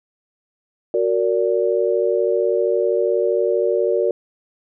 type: chord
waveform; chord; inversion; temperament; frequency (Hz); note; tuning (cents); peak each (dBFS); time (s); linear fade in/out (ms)
sine; Gb augmented; none; just; 370 / 462.5 / 578.1; Gb4 / Bb4 / D5; 0 / -14 / -27; -20 / -19 / -21; 0.94-4.11; 2
effects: none